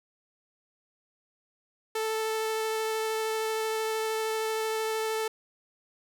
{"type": "tone with vibrato", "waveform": "sawtooth", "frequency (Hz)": 440, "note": "A4", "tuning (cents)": 0, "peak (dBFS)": -24, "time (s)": [1.95, 5.28], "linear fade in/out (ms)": 5, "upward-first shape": "triangle", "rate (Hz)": 13, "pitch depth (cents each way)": 9, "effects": []}